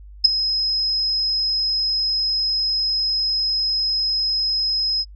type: tone with ADSR envelope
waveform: sine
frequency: 5110 Hz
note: D#8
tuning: 45 cents sharp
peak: -4 dBFS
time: 0.24-5.05 s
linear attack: 13 ms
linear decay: 9 ms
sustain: -14 dB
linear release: 43 ms
effects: noise-tail reverb RT60 0.1 s tail -24 dB re dry + added 50 Hz sine -38 dBFS peak until 5.15 s